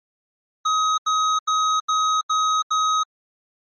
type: tone bursts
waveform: square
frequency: 1265 Hz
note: D#6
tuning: 28 cents sharp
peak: -18 dBFS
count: 6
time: 0.65-3.035 s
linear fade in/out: 10 ms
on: 330 ms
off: 81 ms
effects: MP3 32 kbps